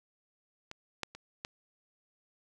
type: clicks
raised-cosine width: 0.2 ms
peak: -25 / -16 / -29 / -20 dBFS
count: 4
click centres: 0.714 / 1.033 / 1.15 / 1.449 s
effects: none